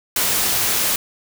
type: noise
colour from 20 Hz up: white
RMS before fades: -19 dBFS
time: 0.16-0.96 s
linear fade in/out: 2 ms
effects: none